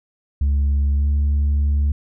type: tone with pitch glide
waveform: sine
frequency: 70.6 to 72.13 Hz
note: C#2 to D2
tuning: +32 to -31 cents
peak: -12 dBFS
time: 0.41-1.92 s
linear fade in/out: 5 ms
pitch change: +37 cents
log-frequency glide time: 0.96-1.06 s
effects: tanh soft clip ceiling -14 dBFS